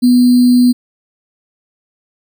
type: tone with sample-and-hold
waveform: sine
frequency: 246.9 Hz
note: B3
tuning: in tune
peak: -5 dBFS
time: 0.02-0.73 s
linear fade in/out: 20 ms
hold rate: 4410 Hz
effects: none